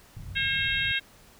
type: low-pass noise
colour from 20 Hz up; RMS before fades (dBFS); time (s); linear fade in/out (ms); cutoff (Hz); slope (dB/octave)
white; -40; 0.16-0.92; 5; 140; 24
type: harmonic tone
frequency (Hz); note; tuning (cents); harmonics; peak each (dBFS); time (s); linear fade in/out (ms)
538; C5; +48; 3 / 4 / 5 / 6 / 7; -29 / -31 / -31 / -32 / -32; 0.35-1; 20
effects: pink hiss -55 dBFS RMS until 1.39 s